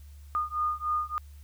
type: beating tone pair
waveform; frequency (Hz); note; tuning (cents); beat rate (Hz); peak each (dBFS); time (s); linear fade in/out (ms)
sine; 1221 / 1224.4; D#6 / D#6; -33 / -28; 3.4; -30; 0.35-1.18; 0
effects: added 72 Hz sine -45 dBFS peak until 1.43 s + white hiss -63 dBFS RMS until 1.43 s